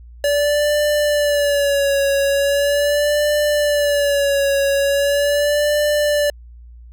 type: tone with vibrato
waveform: square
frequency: 574 Hz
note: D5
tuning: 40 cents flat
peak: -15 dBFS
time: 0.24-6.3 s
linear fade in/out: 2 ms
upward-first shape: sine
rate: 0.4 Hz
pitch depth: 55 cents each way
effects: added 59 Hz sine -37 dBFS peak until 6.92 s